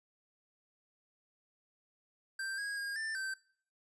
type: tone with pitch steps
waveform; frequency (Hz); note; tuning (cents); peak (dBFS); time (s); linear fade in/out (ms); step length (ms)
square; 1572 / 1643 / 1624 / 1779 / 1553; G6 / G#6 / G#6 / A6 / G6; +4 / -19 / -39 / +19 / -17; -37; 2.39-3.34; 5; 190
effects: noise-tail reverb RT60 0.5 s tail -20 dB re dry + resampled to 24000 Hz

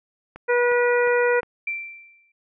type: click train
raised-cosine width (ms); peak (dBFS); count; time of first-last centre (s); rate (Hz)
0.5; -23; 4; 0.36-1.431; 2.8
type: harmonic tone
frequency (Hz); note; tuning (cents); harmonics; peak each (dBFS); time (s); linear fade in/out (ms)
485.1; B4; -31; 1 / 2 / 3 / 4 / 5; -18 / -27 / -25 / -27 / -31; 0.48-1.41; 20
type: tone with exponential decay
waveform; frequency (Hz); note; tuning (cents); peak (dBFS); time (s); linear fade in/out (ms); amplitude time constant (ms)
sine; 2349; D7; 0; -22; 1.67-2.32; 5; 140
effects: none

